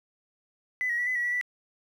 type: tone with pitch steps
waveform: triangle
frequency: 2004 / 1897 / 1947 / 2012 / 1928 / 1950 / 1968 Hz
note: B6 / A#6 / B6 / B6 / B6 / B6 / B6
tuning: +25 / +30 / -25 / +32 / -42 / -23 / -7 cents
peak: -22 dBFS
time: 0.81-1.412 s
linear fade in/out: 0 ms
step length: 86 ms
effects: tanh soft clip ceiling -23 dBFS + 10-bit